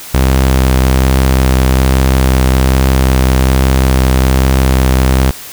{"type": "tone with vibrato", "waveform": "sawtooth", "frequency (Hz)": 65.3, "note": "C2", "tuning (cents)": -3, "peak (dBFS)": -3, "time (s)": [0.14, 5.31], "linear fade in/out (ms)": 5, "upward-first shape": "triangle", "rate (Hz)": 1.2, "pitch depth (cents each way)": 18, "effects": ["white hiss -29 dBFS RMS until 5.52 s"]}